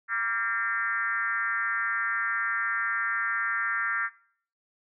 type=tone with frequency modulation; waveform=sine; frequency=1599 Hz; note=G6; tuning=34 cents sharp; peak=-25 dBFS; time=0.08-4.1 s; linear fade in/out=50 ms; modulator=218 Hz; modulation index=1.6; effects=noise-tail reverb RT60 0.5 s tail -18 dB re dry